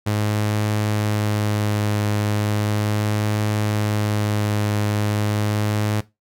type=tone with vibrato; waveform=sawtooth; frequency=105.2 Hz; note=G#2; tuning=23 cents sharp; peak=-15 dBFS; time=0.06-6.01 s; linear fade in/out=10 ms; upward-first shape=triangle; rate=0.37 Hz; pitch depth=14 cents each way; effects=noise-tail reverb RT60 0.2 s tail -17 dB re dry